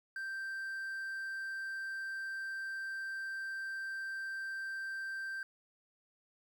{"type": "tone with quantisation", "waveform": "triangle", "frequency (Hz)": 1568, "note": "G6", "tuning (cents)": 0, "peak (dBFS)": -36, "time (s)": [0.16, 5.43], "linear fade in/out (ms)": 2, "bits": 11, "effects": []}